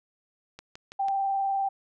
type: click train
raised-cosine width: 0.2 ms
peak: -25 dBFS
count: 4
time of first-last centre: 0.59-1.084 s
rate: 6.07 Hz
type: tone with vibrato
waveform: sine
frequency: 784 Hz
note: G5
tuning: in tune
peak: -24 dBFS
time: 0.99-1.69 s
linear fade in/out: 10 ms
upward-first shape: square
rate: 20 Hz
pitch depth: 17 cents each way
effects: none